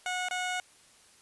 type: tone with dropouts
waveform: 15% pulse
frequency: 730 Hz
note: F#5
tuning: 24 cents flat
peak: -24 dBFS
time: 0.06-0.6 s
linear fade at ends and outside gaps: 1 ms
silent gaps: 0.286-0.31 s
effects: white hiss -59 dBFS RMS until 1.21 s + resampled to 24000 Hz